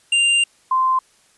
square / sine tone pair in turn, 2790 / 1039.7 Hz, F7 / C6, -2 / -11 cents, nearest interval octave + perfect fourth, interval 1709 cents, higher first, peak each -14 dBFS, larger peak neither, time 0.12-0.44 / 0.71-0.99 s, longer first, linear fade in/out 5 ms, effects white hiss -56 dBFS RMS until 1.37 s + resampled to 24000 Hz

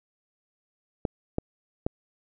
clicks, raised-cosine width 2 ms, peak -12 dBFS, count 3, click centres 1.052 / 1.384 / 1.865 s, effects none

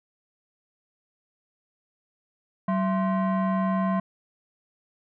sine tone with frequency modulation, 190 Hz, F#3, 46 cents sharp, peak -20 dBFS, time 2.68-4 s, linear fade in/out 5 ms, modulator 860 Hz, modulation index 0.83, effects tanh soft clip ceiling -19 dBFS

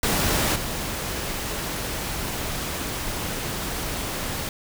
pink noise with level steps, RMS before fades -22 / -29 dBFS, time 0.03-4.49 s, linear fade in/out 2 ms, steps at 0.55 s, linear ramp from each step 10 ms, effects none

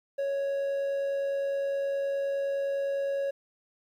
triangle tone with amplitude modulation, 554.4 Hz, C#5, in tune, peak -24 dBFS, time 0.18-3.31 s, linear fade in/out 10 ms, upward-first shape sine, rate 89.7 Hz, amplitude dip 25%, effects 11-bit

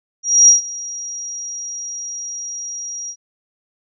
sine tone with ADSR envelope, 5710 Hz, F8, 37 cents sharp, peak -4 dBFS, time 0.23-3.16 s, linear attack 250 ms, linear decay 130 ms, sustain -21 dB, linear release 65 ms, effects none

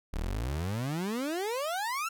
30% pulse exponential sweep, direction up, 33.78 to 1387 Hz, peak -28 dBFS, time 0.13-2.09 s, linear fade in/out 10 ms, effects none

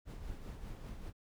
brown noise with tremolo, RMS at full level -43 dBFS, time 0.05-1.13 s, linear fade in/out 50 ms, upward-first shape triangle, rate 5.1 Hz, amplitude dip 50%, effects none

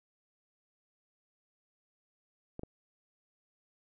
clicks, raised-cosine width 2 ms, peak -27 dBFS, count 2, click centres 2.594 / 2.634 s, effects none

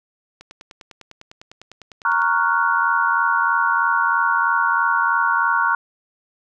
click train, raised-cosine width 0.2 ms, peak -23 dBFS, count 19, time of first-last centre 0.41-2.219 s, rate 9.95 Hz
sine chord, Gb major seventh, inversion first, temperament equal, 932.3 / 1108.7 / 1396.9 / 1480 Hz, Bb5 / Db6 / F6 / Gb6, 0 / 0 / 0 / 0 cents, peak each -21 dBFS, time 2.05-5.75 s, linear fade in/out 2 ms
effects none

